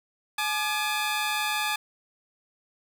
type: tone pair together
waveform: 15% pulse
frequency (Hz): 848.5 / 1200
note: G#5 / D6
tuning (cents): +37 / +37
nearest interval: tritone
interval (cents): 600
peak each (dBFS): -21 / -24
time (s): 0.38-1.76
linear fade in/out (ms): 5
effects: none